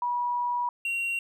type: tone pair in turn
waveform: sine / triangle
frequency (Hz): 970 / 2750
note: B5 / F7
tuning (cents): -31 / -27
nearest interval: octave + tritone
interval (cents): 1804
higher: second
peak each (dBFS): -25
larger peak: neither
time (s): 0.02-0.69 / 0.85-1.19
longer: first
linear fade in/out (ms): 2
effects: none